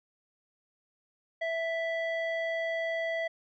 square tone with low-pass filter, 659.3 Hz, E5, in tune, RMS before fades -32 dBFS, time 1.41-3.28 s, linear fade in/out 10 ms, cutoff 2300 Hz, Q 2.3, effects none

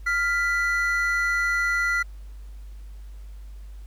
triangle tone pair together, 1396.9 / 1982.9 Hz, F6 / B6, 0 / +6 cents, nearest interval tritone, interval 606 cents, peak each -22 / -22 dBFS, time 0.06-2.03 s, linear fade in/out 10 ms, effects added 50 Hz sine -37 dBFS peak until 3.86 s + pink hiss -60 dBFS RMS until 3.86 s

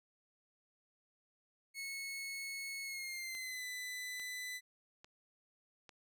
sawtooth tone with pitch glide, 2194 to 2000 Hz, C#7 to B6, -18 to +21 cents, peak -38 dBFS, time 1.74-4.61 s, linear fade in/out 50 ms, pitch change -161 cents, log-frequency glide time 2.83-3.64 s
click train, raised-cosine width 0.2 ms, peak -37 dBFS, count 4, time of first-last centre 3.35-5.892 s, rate 1.18 Hz
effects none

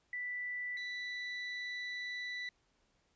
sine / 35% pulse tone pair in turn, 1975.5 / 1975.5 Hz, B6 / B6, 0 / 0 cents, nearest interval unison, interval 0 cents, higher neither, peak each -37 / -37 dBFS, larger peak neither, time 0.13-0.77 / 0.77-2.49 s, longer second, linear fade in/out 2 ms, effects pink hiss -75 dBFS RMS until 3.15 s + resampled to 16000 Hz

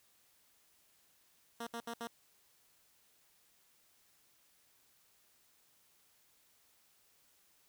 10% pulse tone bursts, 233.1 Hz, A#3, in tune, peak -32 dBFS, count 4, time 1.6-2.074 s, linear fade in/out 5 ms, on 69 ms, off 66 ms, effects white hiss -70 dBFS RMS until 7.68 s

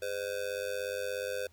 square tone with amplitude modulation, 509 Hz, C5, 48 cents flat, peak -30 dBFS, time 0.02-1.47 s, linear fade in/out 5 ms, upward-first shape sine, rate 96.9 Hz, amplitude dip 90%, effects added 84 Hz sine -59 dBFS peak until 1.52 s + pink hiss -67 dBFS RMS until 1.52 s

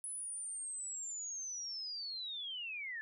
sine linear sweep, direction down, 10230 to 1720 Hz, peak -40 dBFS, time 0.04-3.01 s, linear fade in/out 0 ms, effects none

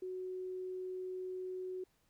sine tone, 370 Hz, F#4, in tune, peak -39 dBFS, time 0.02-1.84 s, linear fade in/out 5 ms, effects pink hiss -75 dBFS RMS until 2.09 s

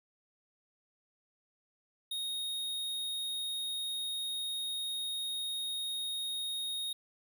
square tone, 3729 Hz, A#7, in tune, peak -35 dBFS, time 2.11-6.93 s, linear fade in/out 5 ms, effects none

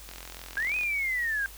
click train, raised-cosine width 0.2 ms, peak -24 dBFS, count 33, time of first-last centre 0.09-0.834 s, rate 43 Hz
sine linear two-way sweep, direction up then down, 1578 to 2533 to 1578 Hz, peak -26 dBFS, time 0.57-1.46 s, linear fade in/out 0 ms, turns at 0.76 s
effects added 50 Hz sine -47 dBFS peak until 1.57 s + white hiss -48 dBFS RMS until 1.57 s

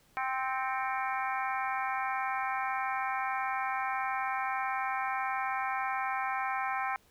harmonic tone with a mistuned harmonic, 261.6 Hz, C4, in tune, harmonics 3 / 4 / 5 / 6 / 7 / 8 / 9, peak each -34 / -36 / -38 / -40 / -41 / -42 / -43 dBFS, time 0.17-6.96 s, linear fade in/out 0 ms, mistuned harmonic 8, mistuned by +79 cents, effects pink hiss -65 dBFS RMS until 7.1 s

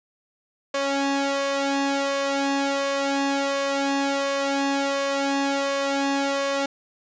sawtooth tone with flanger, 277.2 Hz, C#4, in tune, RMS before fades -24 dBFS, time 0.74-6.66 s, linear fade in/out 5 ms, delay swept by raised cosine 1.9 to 2.47 ms, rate 1.4 Hz, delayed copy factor +0.8, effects resampled to 16000 Hz + 9-bit

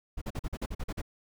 brown noise bursts, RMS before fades -33 dBFS, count 10, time 0.17-1.017 s, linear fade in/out 10 ms, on 46 ms, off 43 ms, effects none

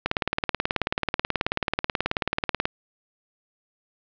click train, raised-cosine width 0.3 ms, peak -6 dBFS, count 49, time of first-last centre 0.06-2.655 s, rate 18.5 Hz, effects low-pass 4000 Hz 12 dB/octave

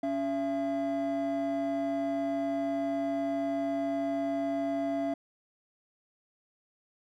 triangle tone pair together, 280.8 / 673 Hz, C#4 / E5, +22 / +36 cents, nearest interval octave + minor third, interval 1514 cents, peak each -28 dBFS, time 0.03-5.14 s, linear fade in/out 5 ms, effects tanh soft clip ceiling -23 dBFS

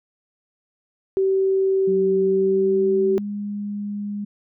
sine tone, 384.4 Hz, G4, 34 cents flat, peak -16 dBFS, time 1.17-3.18 s, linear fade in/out 0 ms
sine tone with pitch glide, 188 to 205 Hz, F#3 to G#3, +28 to -22 cents, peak -25 dBFS, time 1.87-4.25 s, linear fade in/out 10 ms, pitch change +150 cents, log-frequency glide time 2.23-3.13 s
effects none

